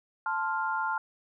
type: chord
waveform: sine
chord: F major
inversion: first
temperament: equal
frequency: 880 / 1046.5 / 1396.9 Hz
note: A5 / C6 / F6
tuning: 0 / 0 / 0 cents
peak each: -31 / -34 / -31 dBFS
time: 0.26-0.98 s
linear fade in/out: 2 ms
effects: none